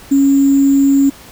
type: tone with sample-and-hold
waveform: sine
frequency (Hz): 276.3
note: C#4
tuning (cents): -6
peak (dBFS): -7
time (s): 0.11-1.1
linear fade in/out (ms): 10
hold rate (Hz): 7350
effects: pink hiss -38 dBFS RMS until 1.31 s